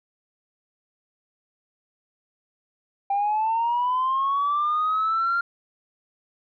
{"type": "linear sweep", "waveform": "sine", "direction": "up", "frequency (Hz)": [789, 1396.9], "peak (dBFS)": -19, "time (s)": [3.1, 5.41], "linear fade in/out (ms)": 5, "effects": ["tanh soft clip ceiling -17 dBFS"]}